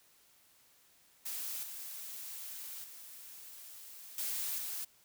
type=noise with level steps; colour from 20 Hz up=blue; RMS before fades=-40 / -45 / -51 / -37 / -40 dBFS; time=1.25-4.85 s; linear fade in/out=10 ms; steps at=1.63 / 2.84 / 4.18 / 4.58 s; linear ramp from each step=2 ms; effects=white hiss -66 dBFS RMS until 5.04 s